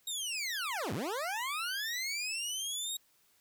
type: linear two-way sweep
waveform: 20% pulse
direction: down then up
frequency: 3806 to 83.8 to 3806 Hz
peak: -29 dBFS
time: 0.07-2.97 s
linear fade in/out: 5 ms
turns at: 0.93 s
effects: white hiss -69 dBFS RMS until 3.4 s